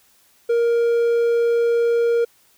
triangle tone, 468.7 Hz, A#4, 9 cents sharp, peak -13 dBFS, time 0.49-2.25 s, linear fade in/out 10 ms, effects white hiss -57 dBFS RMS until 2.57 s

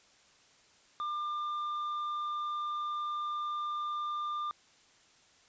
sine tone with hard clipping, 1197 Hz, D6, 33 cents sharp, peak -34 dBFS, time 1-4.51 s, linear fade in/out 0 ms, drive 4 dB, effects white hiss -63 dBFS RMS until 5.48 s + resampled to 16000 Hz

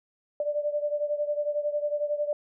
sine beating tone pair, 587.3 / 598.3 Hz, D5 / D5, 0 / +32 cents, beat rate 11 Hz, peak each -27 / -31 dBFS, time 0.4-2.33 s, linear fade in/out 2 ms, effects none

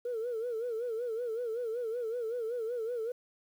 sine tone with vibrato, 466.2 Hz, A#4, in tune, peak -31 dBFS, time 0.05-3.12 s, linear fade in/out 5 ms, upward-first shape sine, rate 5.3 Hz, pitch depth 110 cents each way, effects tanh soft clip ceiling -28 dBFS + 10-bit

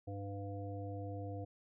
harmonic tone, 99.9 Hz, G2, 33 cents sharp, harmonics 1 / 3 / 5 / 7, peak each -42 / -48 / -48 / -50 dBFS, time 0.07-1.45 s, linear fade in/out 10 ms, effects none

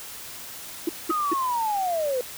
sine tone bursts, 332.7 Hz, E4, 16 cents sharp, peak -19 dBFS, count 3, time 0.87-1.336 s, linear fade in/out 5 ms, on 22 ms, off 200 ms
sine linear sweep, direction down, 1274 to 483.6 Hz, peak -22 dBFS, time 1.1-2.21 s, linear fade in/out 2 ms
effects tanh soft clip ceiling -16 dBFS + white hiss -39 dBFS RMS until 2.37 s

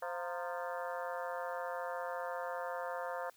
harmonic tone with a mistuned harmonic, 174.61 Hz, F3, in tune, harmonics 3 / 4 / 5 / 6 / 7 / 8 / 9 / 10, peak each -41 / -43 / -45 / -47 / -48 / -49 / -50 / -51 dBFS, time 0.02-3.3 s, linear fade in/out 5 ms, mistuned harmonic 5, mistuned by +100 cents, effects white hiss -66 dBFS RMS until 3.36 s

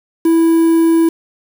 triangle tone with quantisation, 329.4 Hz, E4, 1 cent flat, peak -6 dBFS, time 0.25-1.09 s, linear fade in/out 5 ms, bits 5, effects none

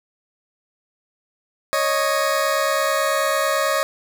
20% pulse tone pair together, 553.2 / 622.3 Hz, C#5 / D#5, -4 / 0 cents, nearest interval major second, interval 204 cents, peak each -16 dBFS, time 1.73-3.83 s, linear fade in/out 0 ms, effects none

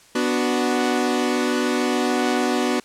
sawtooth chord, B minor, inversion none, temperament equal, 246.9 / 293.7 / 370 Hz, B3 / D4 / F#4, 0 / 0 / 0 cents, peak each -18 / -21 / -20 dBFS, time 0.15-2.8 s, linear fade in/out 5 ms, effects white hiss -51 dBFS RMS until 2.84 s + low-pass 9000 Hz 12 dB/octave

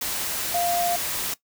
sine tone in noise, 698.5 Hz, F5, in tune, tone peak -22 dBFS, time 0.54-0.96 s, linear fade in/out 5 ms, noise white, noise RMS -28 dBFS, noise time 0.01-1.34 s, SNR +3 dB, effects noise-tail reverb RT60 0.1 s tail -18 dB re dry

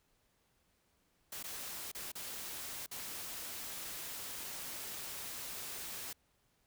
white noise with dropouts, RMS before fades -44 dBFS, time 1.32-6.13 s, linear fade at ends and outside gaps 5 ms, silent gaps 1.429-1.439 / 1.917-1.948 / 2.119-2.153 / 2.863-2.912 s, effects pink hiss -75 dBFS RMS until 6.66 s

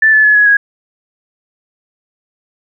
sine tone with pitch steps, 1760 / 1732.8 / 1706 / 1679.6 / 1653.6 Hz, A6 / A6 / G#6 / G#6 / G#6, 0 / -27 / +46 / +19 / -8 cents, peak -5 dBFS, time 0.02-0.57 s, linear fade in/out 5 ms, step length 110 ms, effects none

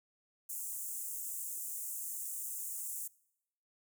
pink high-pass noise, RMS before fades -41 dBFS, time 0.49-3.08 s, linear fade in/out 10 ms, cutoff 7100 Hz, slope 48 dB/octave, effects noise-tail reverb RT60 0.8 s tail -23 dB re dry

